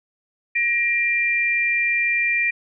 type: tone pair together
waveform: sine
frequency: 1891 / 2381 Hz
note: A#6 / D7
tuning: +24 / +23 cents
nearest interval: major third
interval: 399 cents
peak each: -22 / -19 dBFS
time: 0.55-2.51 s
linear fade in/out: 10 ms
effects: none